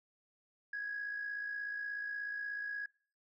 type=tone with amplitude modulation; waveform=sine; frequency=1661.2 Hz; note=G#6; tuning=in tune; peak=-34 dBFS; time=0.73-2.86 s; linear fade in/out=5 ms; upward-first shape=sine; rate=56.6 Hz; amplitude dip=50%; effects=noise-tail reverb RT60 0.5 s tail -25 dB re dry + tanh soft clip ceiling -32 dBFS